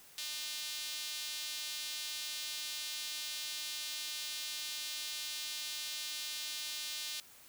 sawtooth tone with high-pass filter, 302 Hz, D4, 48 cents sharp, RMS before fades -41 dBFS, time 0.18-7.2 s, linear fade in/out 2 ms, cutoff 3700 Hz, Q 1.7, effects white hiss -58 dBFS RMS until 7.48 s

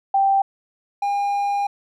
sine / triangle tone pair in turn, 784 / 807.4 Hz, G5 / G#5, 0 / -49 cents, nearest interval minor second, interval 51 cents, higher second, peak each -14 / -17 dBFS, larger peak first, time 0.14-0.42 / 1.02-1.67 s, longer second, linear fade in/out 5 ms, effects none

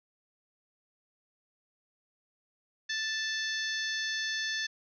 harmonic tone, 880 Hz, A5, in tune, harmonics 2 / 3 / 4 / 5 / 6 / 7, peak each -33 / -45 / -38 / -40 / -41 / -42 dBFS, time 2.89-4.67 s, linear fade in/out 10 ms, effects none

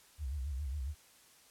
sine tone with vibrato, 69.3 Hz, C#2, in tune, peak -35 dBFS, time 0.18-0.95 s, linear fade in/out 50 ms, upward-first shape sine, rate 7.3 Hz, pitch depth 170 cents each way, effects white hiss -62 dBFS RMS until 1.5 s + low-pass 12000 Hz 12 dB/octave

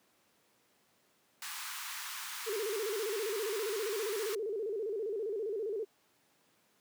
pink high-pass noise, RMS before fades -42 dBFS, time 1.42-4.35 s, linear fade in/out 2 ms, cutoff 950 Hz, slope 48 dB/octave
sine tone with vibrato, 421.9 Hz, G#4, 27 cents sharp, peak -33 dBFS, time 2.46-5.85 s, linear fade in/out 20 ms, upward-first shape square, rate 15 Hz, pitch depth 110 cents each way
effects pink hiss -70 dBFS RMS until 6.8 s + high-pass 200 Hz 12 dB/octave

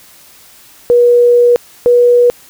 sine tone pair in turn, 482.3 / 484.9 Hz, B4 / B4, -41 / -32 cents, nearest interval unison, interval 9 cents, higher second, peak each -4 dBFS, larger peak neither, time 0.9-1.56 / 1.86-2.3 s, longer first, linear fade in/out 0 ms, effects white hiss -41 dBFS RMS until 2.49 s

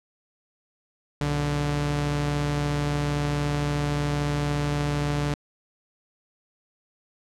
sawtooth tone pair together, 61 / 145.76 Hz, B1 / D3, -21 / -13 cents, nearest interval octave + minor third, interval 1508 cents, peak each -28 / -20 dBFS, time 1.21-5.34 s, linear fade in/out 0 ms, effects low-pass 8000 Hz 12 dB/octave

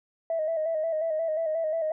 sine tone with vibrato, 640 Hz, D#5, 49 cents sharp, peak -24 dBFS, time 0.3-1.92 s, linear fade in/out 2 ms, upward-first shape square, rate 5.6 Hz, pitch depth 50 cents each way, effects tanh soft clip ceiling -20 dBFS

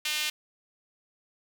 sawtooth tone with high-pass filter, 303.1 Hz, D#4, 45 cents flat, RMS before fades -30 dBFS, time 0.05-0.3 s, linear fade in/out 5 ms, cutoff 2800 Hz, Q 1.8, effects none

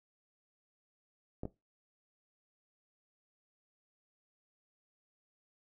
clicks, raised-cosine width 2 ms, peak -25 dBFS, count 2, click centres 1.434 / 1.454 s, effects noise-tail reverb RT60 0.2 s tail -17 dB re dry

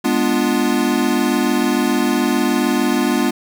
square chord, G# diminished seventh, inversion none, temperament equal, 207.7 / 246.9 / 293.7 / 349.2 Hz, G#3 / B3 / D4 / F4, 0 / 0 / 0 / 0 cents, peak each -23 / -19 / -21 / -22 dBFS, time 0.04-3.31 s, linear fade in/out 10 ms, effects 8-bit

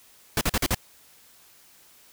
pink noise bursts, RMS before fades -23 dBFS, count 5, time 0.37-0.747 s, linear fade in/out 2 ms, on 41 ms, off 43 ms, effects white hiss -55 dBFS RMS until 2.12 s

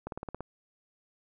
slowing click train, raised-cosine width 1 ms, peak -23 dBFS, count 7, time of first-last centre 0.07-0.406 s, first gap 52 ms, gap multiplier 1.03, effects none

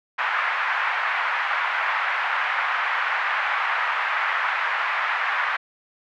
white band-pass noise, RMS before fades -24 dBFS, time 0.18-5.57 s, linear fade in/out 10 ms, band 870 to 2000 Hz, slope 24 dB/octave, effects none

